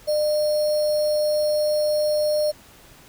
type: tone with sample-and-hold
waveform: sine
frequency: 603 Hz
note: D5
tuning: 46 cents sharp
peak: -18 dBFS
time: 0.07-2.52 s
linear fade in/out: 20 ms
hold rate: 4900 Hz
effects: pink hiss -49 dBFS RMS until 3.08 s